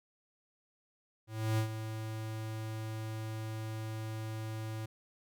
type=tone with ADSR envelope; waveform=square; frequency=110 Hz; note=A2; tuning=in tune; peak=-28 dBFS; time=1.27-4.86 s; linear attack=310 ms; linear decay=96 ms; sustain=-10 dB; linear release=8 ms; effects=none